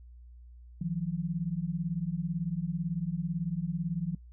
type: beating tone pair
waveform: sine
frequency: 160 / 178 Hz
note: D#3 / F3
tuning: +49 / +33 cents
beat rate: 18 Hz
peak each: -33 / -32 dBFS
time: 0.81-4.15 s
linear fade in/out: 5 ms
effects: noise-tail reverb RT60 0.1 s tail -23 dB re dry + added 60 Hz sine -48 dBFS peak until 4.32 s